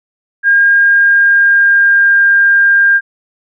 sine tone with pitch glide, 1616 to 1602.1 Hz, G#6 to G6, -48 to +37 cents, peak -5 dBFS, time 0.43-3.01 s, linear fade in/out 50 ms, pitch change -15 cents, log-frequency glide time 0.72-2.25 s, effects none

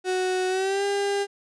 35% pulse tone with pitch glide, 370 to 401.2 Hz, F#4 to G4, 0 to +40 cents, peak -21 dBFS, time 0.04-1.27 s, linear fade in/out 50 ms, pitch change +140 cents, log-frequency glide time 0.48-0.84 s, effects resampled to 22050 Hz

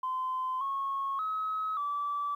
sine tone with pitch steps, 1030 / 1095 / 1280 / 1157 Hz, C6 / C#6 / D#6 / D6, -28 / -22 / +49 / -26 cents, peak -29 dBFS, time 0.03-2.35 s, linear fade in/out 5 ms, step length 580 ms, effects tanh soft clip ceiling -25 dBFS + 11-bit

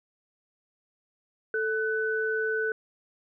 sine tone pair together, 440 / 1499.3 Hz, A4 / F#6, 0 / +22 cents, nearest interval octave + major sixth, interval 2122 cents, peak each -28 dBFS, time 1.54-2.72 s, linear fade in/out 2 ms, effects none

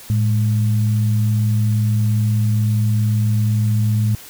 sine tone pair together, 110 / 207.7 Hz, A2 / G#3, 0 / 0 cents, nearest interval major seventh, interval 1100 cents, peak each -14 / -24 dBFS, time 0.1-4.15 s, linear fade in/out 0 ms, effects white hiss -39 dBFS RMS until 4.29 s

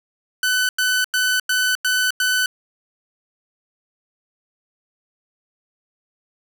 sawtooth tone bursts, 1504 Hz, F#6, 28 cents sharp, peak -13 dBFS, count 6, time 0.43-2.46 s, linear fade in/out 2 ms, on 260 ms, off 94 ms, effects none

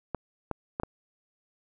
clicks, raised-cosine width 1 ms, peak -16 dBFS, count 4, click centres 0.147 / 0.513 / 0.799 / 0.834 s, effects none

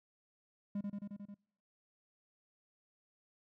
triangle tone with echo, 202.7 Hz, G#3, 42 cents flat, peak -33 dBFS, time 0.75-0.81 s, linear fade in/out 5 ms, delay 89 ms, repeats 6, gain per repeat -2 dB, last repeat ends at 1.344 s, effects noise-tail reverb RT60 0.6 s tail -26 dB re dry

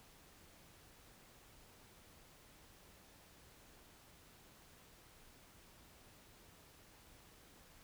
silence, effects pink hiss -63 dBFS RMS until 7.83 s

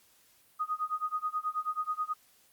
sine tone with tremolo, 1244.5 Hz, D#6, in tune, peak -27 dBFS, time 0.59-2.14 s, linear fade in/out 20 ms, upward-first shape sine, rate 9.3 Hz, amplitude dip 95%, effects white hiss -64 dBFS RMS until 2.52 s + Opus 48 kbps

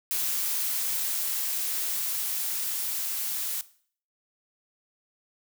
blue noise with level ramp, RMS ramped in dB -28 to -31 dBFS, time 0.11-3.61 s, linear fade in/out 0 ms, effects noise-tail reverb RT60 0.5 s tail -17 dB re dry

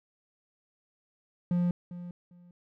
triangle tone with echo, 175.9 Hz, F3, 13 cents sharp, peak -22 dBFS, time 1.51-1.71 s, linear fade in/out 2 ms, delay 400 ms, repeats 2, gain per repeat -14 dB, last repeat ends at 2.51 s, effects none

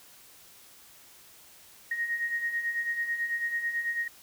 sine beating tone pair, 1864.7 / 1873.8 Hz, A#6 / A#6, 0 / +8 cents, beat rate 9.1 Hz, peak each -36 / -29 dBFS, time 1.91-4.08 s, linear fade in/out 5 ms, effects white hiss -54 dBFS RMS until 4.22 s

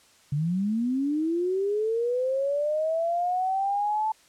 sine linear sweep, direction up, 138.59 to 880 Hz, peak -23 dBFS, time 0.32-4.12 s, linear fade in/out 5 ms, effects white hiss -58 dBFS RMS until 4.28 s + low-pass 9000 Hz 12 dB/octave

